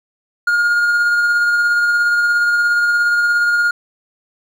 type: tone with tremolo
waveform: triangle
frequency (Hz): 1422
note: F6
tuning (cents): +31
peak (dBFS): -9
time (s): 0.47-3.71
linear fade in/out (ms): 5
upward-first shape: sine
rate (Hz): 17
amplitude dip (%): 25
effects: none